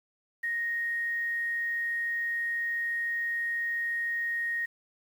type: tone with quantisation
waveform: sine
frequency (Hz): 1867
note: A#6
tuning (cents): +2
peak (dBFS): -28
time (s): 0.43-4.66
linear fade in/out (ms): 10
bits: 9
effects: none